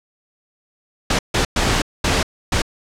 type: noise bursts at uneven times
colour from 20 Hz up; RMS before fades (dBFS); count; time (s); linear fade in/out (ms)
pink; -17; 5; 1.1-1.19 / 1.34-1.45 / 1.56-1.82 / 2.04-2.23 / 2.52-2.62; 5
effects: low-pass 7000 Hz 12 dB/octave